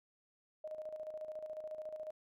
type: tone with tremolo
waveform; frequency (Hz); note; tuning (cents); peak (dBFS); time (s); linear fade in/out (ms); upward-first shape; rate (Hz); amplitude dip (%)
sine; 620; D#5; -6; -40; 0.64-2.11; 5; square; 14; 55
effects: none